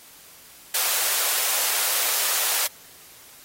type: high-pass noise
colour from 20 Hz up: white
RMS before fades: -23 dBFS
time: 0.74-2.67 s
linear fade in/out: 5 ms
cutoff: 490 Hz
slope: 24 dB/octave
effects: white hiss -48 dBFS RMS until 3.44 s + AAC 48 kbps